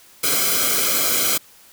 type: noise with comb filter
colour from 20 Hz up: white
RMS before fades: -19 dBFS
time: 0.23-1.38 s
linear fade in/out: 10 ms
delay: 1.1 ms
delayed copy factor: -0.95
effects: white hiss -49 dBFS RMS until 1.72 s